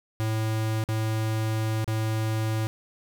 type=tone with dropouts; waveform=square; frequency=110 Hz; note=A2; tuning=in tune; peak=-25 dBFS; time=0.2-2.67 s; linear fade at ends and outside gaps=0 ms; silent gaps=0.839-0.888 / 1.844-1.878 s; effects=none